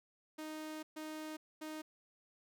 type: tone bursts at uneven times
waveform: sawtooth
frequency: 310.4 Hz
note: D#4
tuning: 4 cents flat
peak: -39 dBFS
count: 3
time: 0.38-0.83 / 0.96-1.37 / 1.61-1.82 s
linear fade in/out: 10 ms
effects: none